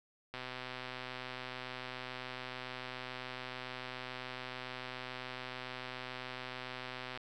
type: click train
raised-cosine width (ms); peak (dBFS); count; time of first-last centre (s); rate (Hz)
0.3; -26; 869; 0.34-7.175; 127
effects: none